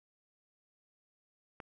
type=click; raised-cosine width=0.5 ms; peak=-29 dBFS; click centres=1.602 s; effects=none